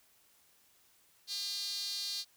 sawtooth tone with high-pass filter, 403.1 Hz, G4, 48 cents sharp, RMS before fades -38 dBFS, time 1.27-2.25 s, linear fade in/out 50 ms, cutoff 4300 Hz, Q 6.6, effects white hiss -67 dBFS RMS until 2.36 s

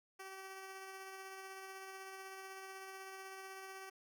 10% pulse tone with tremolo, 383.8 Hz, G4, 37 cents flat, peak -39 dBFS, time 0.19-3.9 s, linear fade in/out 10 ms, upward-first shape sine, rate 16 Hz, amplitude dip 25%, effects none

